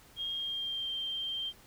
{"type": "tone with pitch glide", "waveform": "sine", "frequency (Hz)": [3238, 3159], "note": ["G#7", "G7"], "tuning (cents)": [-45, 13], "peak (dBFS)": -33, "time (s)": [0.16, 1.53], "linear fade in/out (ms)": 50, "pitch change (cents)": -42, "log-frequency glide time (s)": [0.33, 0.9], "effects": ["pink hiss -58 dBFS RMS until 1.66 s"]}